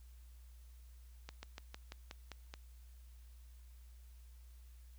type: slowing click train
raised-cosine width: 0.2 ms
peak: -29 dBFS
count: 8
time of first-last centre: 1.29-2.539 s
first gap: 140 ms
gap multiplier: 1.08
effects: added 60 Hz sine -54 dBFS peak until 4.98 s + white hiss -71 dBFS RMS until 4.98 s